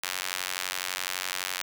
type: tone with high-pass filter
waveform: sawtooth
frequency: 91.9 Hz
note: F#2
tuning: 11 cents flat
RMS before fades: -33 dBFS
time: 0.03-1.62 s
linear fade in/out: 5 ms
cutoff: 1800 Hz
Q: 0.68
effects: none